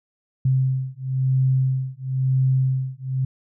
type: beating tone pair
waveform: sine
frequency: 130.81 / 131.8 Hz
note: C3 / C3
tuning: 0 / +13 cents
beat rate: 0.99 Hz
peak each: -21 dBFS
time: 0.45-3.25 s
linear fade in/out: 5 ms
effects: none